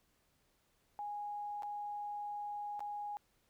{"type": "tone with dropouts", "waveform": "sine", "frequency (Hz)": 826, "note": "G#5", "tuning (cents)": -10, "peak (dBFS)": -39, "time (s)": [0.99, 3.17], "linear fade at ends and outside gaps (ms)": 0, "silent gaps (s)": [[1.623, 1.632], [2.794, 2.805]], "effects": ["pink hiss -75 dBFS RMS until 3.49 s"]}